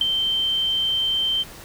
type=tone with ADSR envelope; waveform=sine; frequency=3120 Hz; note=G7; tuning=9 cents flat; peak=-13 dBFS; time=0.01-1.44 s; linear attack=3 ms; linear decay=12 ms; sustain=-6 dB; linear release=26 ms; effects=pink hiss -41 dBFS RMS until 1.64 s